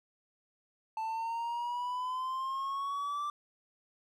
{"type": "exponential sweep", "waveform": "triangle", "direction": "up", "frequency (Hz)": [880, 1178], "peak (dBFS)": -31, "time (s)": [0.97, 3.3], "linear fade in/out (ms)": 2, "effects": []}